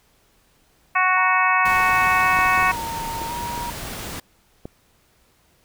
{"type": "harmonic tone", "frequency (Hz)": 370, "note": "F#4", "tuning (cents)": 0, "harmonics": [2, 3, 4, 5, 6, 7], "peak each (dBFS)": [-24, -19, -24, -23, -24, -25], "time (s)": [0.95, 2.72], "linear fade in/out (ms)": 10}
{"type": "tone with vibrato", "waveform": "sine", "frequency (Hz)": 934, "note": "A#5", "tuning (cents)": 3, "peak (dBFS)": -27, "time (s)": [1.17, 3.7], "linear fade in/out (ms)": 0, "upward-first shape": "square", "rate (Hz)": 0.94, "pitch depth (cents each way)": 28}
{"type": "noise", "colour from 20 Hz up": "pink", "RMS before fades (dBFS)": -32, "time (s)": [1.65, 4.2], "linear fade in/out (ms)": 5}
{"type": "clicks", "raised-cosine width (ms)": 2, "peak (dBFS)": -19, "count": 6, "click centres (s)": [2.389, 2.577, 2.627, 3.217, 3.578, 4.655]}
{"effects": ["pink hiss -60 dBFS RMS until 5.64 s"]}